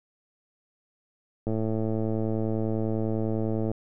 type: click train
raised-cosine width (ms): 2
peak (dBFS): -16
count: 248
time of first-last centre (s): 1.47-3.715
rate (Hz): 110
effects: none